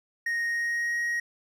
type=tone with pitch glide; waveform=triangle; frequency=1864.7 to 1886.4 Hz; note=A#6 to A#6; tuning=0 to +20 cents; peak=-24 dBFS; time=0.26-1.2 s; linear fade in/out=5 ms; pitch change=+20 cents; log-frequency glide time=0.45-0.97 s; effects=none